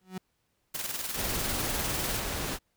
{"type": "tone with exponential growth", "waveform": "35% pulse", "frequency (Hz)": 186, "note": "F#3", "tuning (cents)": 9, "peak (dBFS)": -30, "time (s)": [0.01, 0.18], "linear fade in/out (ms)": 5, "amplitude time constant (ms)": 35}
{"type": "noise with tremolo", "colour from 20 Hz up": "white", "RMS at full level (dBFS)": -33, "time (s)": [0.74, 2.2], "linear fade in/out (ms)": 10, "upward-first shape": "square", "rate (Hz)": 20, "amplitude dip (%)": 50}
{"type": "noise", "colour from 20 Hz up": "pink", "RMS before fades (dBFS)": -33, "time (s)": [1.14, 2.59], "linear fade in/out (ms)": 50}
{"effects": ["pink hiss -75 dBFS RMS until 2.76 s"]}